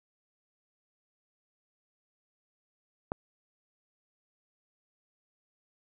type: click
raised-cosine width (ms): 1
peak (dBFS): -17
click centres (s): 3.119
effects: none